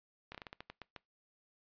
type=slowing click train; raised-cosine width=0.3 ms; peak=-29 dBFS; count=10; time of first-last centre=0.32-0.963 s; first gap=26 ms; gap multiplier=1.24; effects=noise-tail reverb RT60 0.2 s tail -23 dB re dry + resampled to 11025 Hz